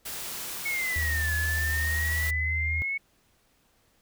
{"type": "noise", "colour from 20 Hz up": "white", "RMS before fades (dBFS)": -36, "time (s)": [0.05, 2.31], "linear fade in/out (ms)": 10}
{"type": "exponential two-way sweep", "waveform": "sine", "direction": "down then up", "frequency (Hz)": [2217, 1700, 2217], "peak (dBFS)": -27, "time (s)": [0.65, 2.98], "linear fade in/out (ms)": 10, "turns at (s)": 1.35}
{"type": "tone", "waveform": "sine", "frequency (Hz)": 78.9, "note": "D#2", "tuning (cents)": 25, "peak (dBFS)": -28, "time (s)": [0.96, 2.82], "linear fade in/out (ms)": 0}
{"effects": ["pink hiss -66 dBFS RMS until 4.01 s"]}